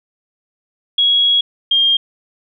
sine tone pair in turn, 3322 / 3214 Hz, G#7 / G7, 0 / +43 cents, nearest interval minor second, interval 57 cents, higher first, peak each -10 dBFS, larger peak neither, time 0.98-1.41 / 1.71-1.97 s, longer first, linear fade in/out 5 ms, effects none

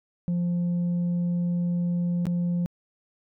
sine tone with dropouts, 174.61 Hz, F3, in tune, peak -20 dBFS, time 0.28-2.66 s, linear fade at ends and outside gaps 0 ms, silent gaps 2.255-2.268 s, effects tanh soft clip ceiling -22 dBFS

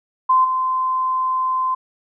sine tone with level steps, 1034 Hz, C6, 21 cents flat, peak -11 / -17 dBFS, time 0.29-1.75 s, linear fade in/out 10 ms, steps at 0.44 s, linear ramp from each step 10 ms, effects none

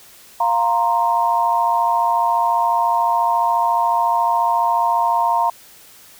sine chord, F suspended fourth, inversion none, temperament equal, 698.5 / 932.3 / 1046.5 Hz, F5 / Bb5 / C6, 0 / 0 / 0 cents, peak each -20 / -16 / -22 dBFS, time 0.4-5.5 s, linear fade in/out 5 ms, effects white hiss -45 dBFS RMS until 6.19 s

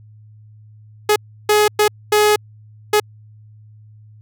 sawtooth tone bursts at uneven times, 420.8 Hz, G#4, 23 cents sharp, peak -7 dBFS, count 5, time 1.09-1.16 / 1.49-1.68 / 1.79-1.88 / 2.12-2.36 / 2.93-3 s, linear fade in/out 5 ms, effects added 107 Hz sine -41 dBFS peak until 4.21 s

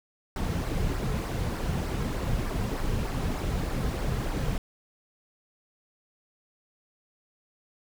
brown noise with flanger, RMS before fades -29 dBFS, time 0.36-4.58 s, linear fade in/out 2 ms, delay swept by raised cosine 0.29 to 3.49 ms, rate 3.3 Hz, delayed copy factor -0.5, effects none

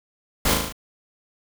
pink noise with echo, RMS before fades -20 dBFS, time 0.45-0.54 s, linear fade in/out 5 ms, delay 37 ms, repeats 5, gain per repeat -3 dB, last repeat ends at 0.725 s, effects none

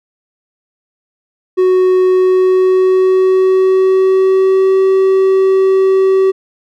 triangle tone with pitch glide, 370 to 382.4 Hz, F#4 to G4, 0 to -43 cents, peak -5 dBFS, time 1.57-6.32 s, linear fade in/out 20 ms, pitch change +57 cents, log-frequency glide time 2.04-4.81 s, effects none

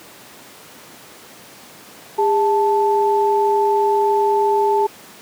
sine tone pair together, 406.3 / 877 Hz, G#4 / A5, -38 / -6 cents, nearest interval octave + minor second, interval 1332 cents, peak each -16 dBFS, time 2.18-4.87 s, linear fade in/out 10 ms, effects pink hiss -41 dBFS RMS until 5.21 s + high-pass 200 Hz 12 dB/octave

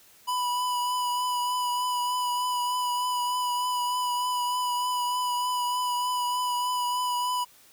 square tone with vibrato, 987.8 Hz, B5, in tune, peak -26 dBFS, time 0.27-7.45 s, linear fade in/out 20 ms, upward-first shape triangle, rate 3.3 Hz, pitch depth 22 cents each way, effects white hiss -56 dBFS RMS until 7.72 s

